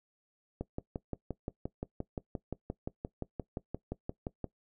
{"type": "click train", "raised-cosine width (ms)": 2, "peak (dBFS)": -22, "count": 23, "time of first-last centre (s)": [0.61, 4.443], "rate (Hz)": 5.74, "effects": ["noise-tail reverb RT60 0.1 s tail -19 dB re dry"]}